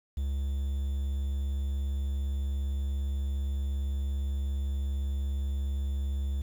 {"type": "tone with quantisation", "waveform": "triangle", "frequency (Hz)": 68.7, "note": "C#2", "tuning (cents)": -15, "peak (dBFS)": -26, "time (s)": [0.17, 6.42], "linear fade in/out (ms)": 5, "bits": 9, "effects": []}